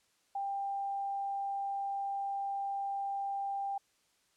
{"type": "tone", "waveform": "sine", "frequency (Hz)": 793, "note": "G5", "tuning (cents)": 20, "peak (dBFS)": -33, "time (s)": [0.35, 3.78], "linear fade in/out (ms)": 5, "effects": ["white hiss -72 dBFS RMS until 4.36 s", "low-pass 9000 Hz 12 dB/octave"]}